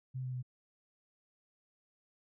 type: tone with pitch steps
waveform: sine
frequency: 129.6 / 127.74 / 125.91 Hz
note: C3 / C3 / B2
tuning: -16 / -41 / +34 cents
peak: -36 dBFS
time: 0.14-0.428 s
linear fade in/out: 20 ms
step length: 96 ms
effects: none